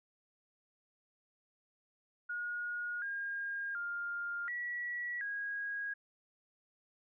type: tone with pitch steps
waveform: sine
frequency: 1440 / 1617 / 1404 / 1935 / 1643 Hz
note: F#6 / G#6 / F6 / B6 / G#6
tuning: -47 / -47 / +9 / -36 / -19 cents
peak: -36 dBFS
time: 2.29-5.94 s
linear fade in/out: 10 ms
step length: 730 ms
effects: none